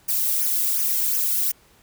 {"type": "noise with flanger", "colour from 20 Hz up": "violet", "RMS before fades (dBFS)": -22, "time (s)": [0.08, 1.52], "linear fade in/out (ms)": 10, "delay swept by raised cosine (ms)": [0.24, 1.74], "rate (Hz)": 2.8, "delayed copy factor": -0.9, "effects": ["pink hiss -56 dBFS RMS until 1.82 s"]}